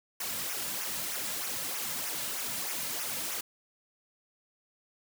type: noise with flanger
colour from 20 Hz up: white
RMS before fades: -35 dBFS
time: 0.2-3.41 s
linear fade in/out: 5 ms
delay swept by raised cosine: 0.23 to 2.73 ms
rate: 3.2 Hz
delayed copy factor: -0.7
effects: none